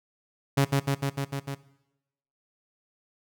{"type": "tone with echo", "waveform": "sawtooth", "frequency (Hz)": 138.59, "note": "C#3", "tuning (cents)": 0, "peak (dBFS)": -15, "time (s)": [0.57, 0.65], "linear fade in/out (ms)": 10, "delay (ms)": 150, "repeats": 6, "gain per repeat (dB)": -2, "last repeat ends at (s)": 1.55, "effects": ["noise-tail reverb RT60 0.9 s tail -18 dB re dry"]}